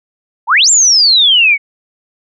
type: exponential two-way sweep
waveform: sine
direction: up then down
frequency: 805 to 7520 to 2181 Hz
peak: -5 dBFS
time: 0.47-1.58 s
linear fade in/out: 50 ms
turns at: 0.7 s
effects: none